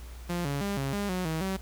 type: tone with pitch steps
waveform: sawtooth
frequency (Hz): 174.5 / 141.2 / 200.7 / 136.7 / 202.7 / 182.8 / 159.8 / 191.2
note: F3 / C#3 / G3 / C#3 / G#3 / F#3 / D#3 / G3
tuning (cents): -1 / +32 / +41 / -24 / -42 / -21 / +47 / -43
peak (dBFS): -25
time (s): 0.29-1.57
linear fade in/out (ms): 10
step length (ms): 160
effects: added 60 Hz sine -41 dBFS peak until 1.61 s + pink hiss -52 dBFS RMS until 1.61 s